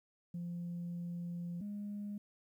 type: tone pair in turn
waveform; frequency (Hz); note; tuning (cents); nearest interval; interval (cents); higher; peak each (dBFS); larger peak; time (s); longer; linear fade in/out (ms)
sine; 173.3 / 205.3; F3 / G#3; -13 / -20; minor third; 293; second; -37 / -38; first; 0.34-1.61 / 1.61-2.18; first; 5
effects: tanh soft clip ceiling -36 dBFS + 12-bit